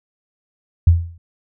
sine tone with exponential decay, 84.7 Hz, E2, 48 cents sharp, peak -4 dBFS, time 0.87-1.18 s, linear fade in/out 5 ms, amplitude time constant 67 ms, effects none

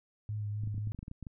sine tone with vibrato, 104.9 Hz, G#2, 18 cents sharp, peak -33 dBFS, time 0.29-0.92 s, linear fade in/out 0 ms, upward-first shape sine, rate 3.8 Hz, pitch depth 24 cents each way
clicks, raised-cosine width 5 ms, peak -30 dBFS, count 12, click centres 0.636 / 0.674 / 0.745 / 0.78 / 0.873 / 0.947 / 0.99 / 1.029 / 1.081 / 1.114 / 1.227 / 1.268 s
effects none

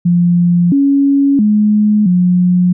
sine tone with pitch steps, 174.3 / 278.8 / 210.7 / 179.4 Hz, F3 / C#4 / G#3 / F3, -3 / +10 / +25 / +47 cents, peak -7 dBFS, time 0.05-2.73 s, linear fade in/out 10 ms, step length 670 ms, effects none

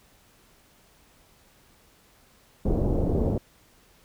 pink low-pass noise, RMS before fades -24 dBFS, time 2.65-3.38 s, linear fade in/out 5 ms, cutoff 570 Hz, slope 24 dB/octave, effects pink hiss -59 dBFS RMS until 4.04 s

